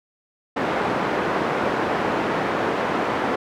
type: band-pass noise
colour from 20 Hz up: pink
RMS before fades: -23 dBFS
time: 0.56-3.36 s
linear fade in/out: 10 ms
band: 260 to 1500 Hz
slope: 12 dB/octave
effects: none

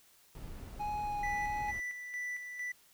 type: noise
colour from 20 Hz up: brown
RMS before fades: -45 dBFS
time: 0.35-1.8 s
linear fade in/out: 2 ms
type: tone with vibrato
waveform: triangle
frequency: 830.6 Hz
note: G#5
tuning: in tune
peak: -32 dBFS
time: 0.79-1.72 s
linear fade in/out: 20 ms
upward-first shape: sine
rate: 1.6 Hz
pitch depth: 12 cents each way
type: tone with tremolo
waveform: triangle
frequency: 1975.5 Hz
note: B6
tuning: in tune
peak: -34 dBFS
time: 1.23-2.72 s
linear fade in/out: 5 ms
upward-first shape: square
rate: 2.2 Hz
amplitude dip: 50%
effects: white hiss -64 dBFS RMS until 2.93 s

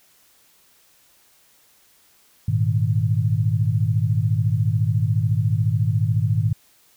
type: chord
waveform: sine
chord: Ab suspended second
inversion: none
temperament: equal with one note detuned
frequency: 103.83 / 117.9 / 155.56 Hz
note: Ab2 / Bb2 / Eb3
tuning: 0 / +20 / 0 cents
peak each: -20 / -21 / -24 dBFS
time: 2.48-6.53 s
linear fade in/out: 5 ms
effects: white hiss -57 dBFS RMS until 6.96 s

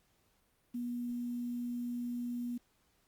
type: tone with quantisation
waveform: sine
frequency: 241.7 Hz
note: B3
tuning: 37 cents flat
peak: -35 dBFS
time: 0.74-2.58 s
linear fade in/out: 10 ms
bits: 10
effects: pink hiss -73 dBFS RMS until 3.07 s + Opus 48 kbps

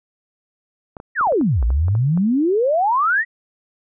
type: clicks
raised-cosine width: 1 ms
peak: -20 dBFS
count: 11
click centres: 0.968 / 1.001 / 1.211 / 1.272 / 1.323 / 1.412 / 1.627 / 1.704 / 1.883 / 1.952 / 2.175 s
type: exponential two-way sweep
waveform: sine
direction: down then up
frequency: 1964 to 54 to 1964 Hz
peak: -14 dBFS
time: 1.15-3.25 s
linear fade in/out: 50 ms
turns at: 1.64 s
effects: none

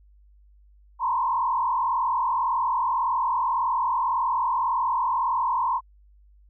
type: tone with frequency modulation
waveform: sine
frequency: 987.8 Hz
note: B5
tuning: in tune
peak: -21 dBFS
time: 0.99-5.81 s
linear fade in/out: 50 ms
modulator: 41.8 Hz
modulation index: 1.9
effects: added 50 Hz sine -52 dBFS peak until 6.49 s

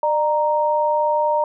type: tone pair together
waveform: sine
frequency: 600.7 / 932.3 Hz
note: D5 / A#5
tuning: +39 / 0 cents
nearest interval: minor sixth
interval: 761 cents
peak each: -19 / -18 dBFS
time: 0.03-1.44 s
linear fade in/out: 2 ms
effects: none

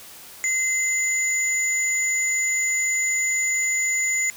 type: tone pair together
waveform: sine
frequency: 2061 / 6964 Hz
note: C7 / A8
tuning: -27 / -19 cents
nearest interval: octave + major sixth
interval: 2108 cents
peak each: -22 dBFS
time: 0.44-4.3 s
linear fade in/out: 0 ms
effects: tanh soft clip ceiling -12 dBFS + white hiss -43 dBFS RMS until 4.36 s

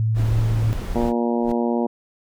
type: tone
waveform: sine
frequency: 110.7 Hz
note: A2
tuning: 11 cents sharp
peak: -17 dBFS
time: 0-0.73 s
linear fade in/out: 0 ms
type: noise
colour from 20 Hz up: brown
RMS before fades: -26 dBFS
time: 0.14-1.13 s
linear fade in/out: 50 ms
type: harmonic tone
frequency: 118.3 Hz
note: A#2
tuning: 26 cents sharp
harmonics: 2 / 3 / 4 / 5 / 6 / 7 / 8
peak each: -21 / -25 / -27 / -29 / -31 / -32 / -33 dBFS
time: 0.95-1.87 s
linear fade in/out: 10 ms
type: noise with exponential growth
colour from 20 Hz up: brown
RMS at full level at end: -25 dBFS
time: 1.38-1.52 s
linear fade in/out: 5 ms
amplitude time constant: 30 ms
effects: none

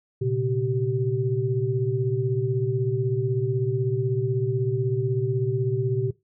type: tone cluster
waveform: sine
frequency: 117.7 / 133.8 / 386 Hz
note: A#2 / C3 / G4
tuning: +17 / +39 / -27 cents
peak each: -26 dBFS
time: 0.21-6.11 s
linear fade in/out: 10 ms
effects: noise-tail reverb RT60 0.2 s tail -19 dB re dry

